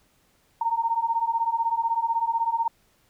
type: beating tone pair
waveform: sine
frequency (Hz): 909 / 925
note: A#5 / A#5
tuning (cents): -44 / -14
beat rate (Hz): 16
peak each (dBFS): -26 / -24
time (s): 0.61-2.68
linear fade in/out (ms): 5
effects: pink hiss -64 dBFS RMS until 3.09 s